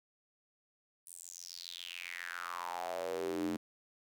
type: tone with high-pass filter sweep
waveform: square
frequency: 43.65 Hz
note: F1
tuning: in tune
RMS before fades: -41 dBFS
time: 1.06-3.57 s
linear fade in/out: 10 ms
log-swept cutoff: 9800 to 250 Hz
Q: 5.6
effects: none